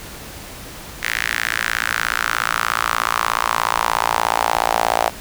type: tone with high-pass filter sweep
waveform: sawtooth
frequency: 56.8 Hz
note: A#1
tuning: 44 cents flat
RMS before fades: -20 dBFS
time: 1.02-5.1 s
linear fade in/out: 20 ms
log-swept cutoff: 1900 to 720 Hz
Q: 3.5
effects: pink hiss -35 dBFS RMS until 5.2 s